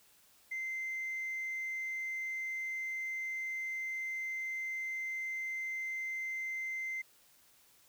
sine tone, 2078 Hz, C7, 12 cents flat, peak -34 dBFS, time 0.51-7.02 s, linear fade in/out 10 ms, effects tanh soft clip ceiling -33 dBFS + white hiss -65 dBFS RMS until 7.88 s

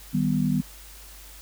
sine chord, Eb augmented, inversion none, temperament equal, 155.56 / 196 / 246.9 Hz, Eb3 / G3 / B3, 0 / 0 / 0 cents, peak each -25 dBFS, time 0.13-0.62 s, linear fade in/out 20 ms, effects added 50 Hz sine -46 dBFS peak until 1.41 s + white hiss -47 dBFS RMS until 1.41 s

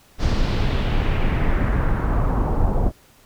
brown noise with low-pass filter sweep, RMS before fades -19 dBFS, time 0.18-2.92 s, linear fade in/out 50 ms, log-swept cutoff 5400 to 720 Hz, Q 1.8, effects pink hiss -53 dBFS RMS until 3.25 s

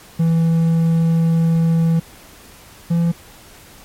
triangle tone pair in turn, 164.81 / 169.15 Hz, E3 / E3, 0 / +45 cents, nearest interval unison, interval 45 cents, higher second, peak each -10 / -11 dBFS, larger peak first, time 0.19-2 / 2.9-3.12 s, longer first, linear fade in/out 10 ms, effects pink hiss -43 dBFS RMS until 3.84 s + MP3 64 kbps

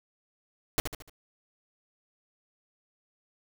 pink noise with echo, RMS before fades -25 dBFS, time 0.78-0.8 s, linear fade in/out 0 ms, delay 74 ms, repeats 4, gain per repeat -7 dB, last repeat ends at 1.096 s, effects none

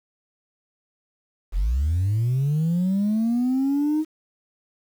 sine linear sweep, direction up, 38.89 to 315.4 Hz, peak -17 dBFS, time 1.52-4.05 s, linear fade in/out 50 ms, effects tanh soft clip ceiling -17 dBFS + 8-bit

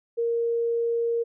sine tone, 466.2 Hz, A#4, in tune, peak -22 dBFS, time 0.17-1.24 s, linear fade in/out 20 ms, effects none

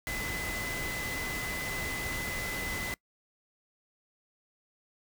sine tone in noise, 2019 Hz, B6, 38 cents sharp, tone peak -36 dBFS, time 0.07-2.94 s, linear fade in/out 0 ms, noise pink, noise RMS -37 dBFS, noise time 0.07-2.94 s, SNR -2 dB, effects noise-tail reverb RT60 0.1 s tail -23 dB re dry

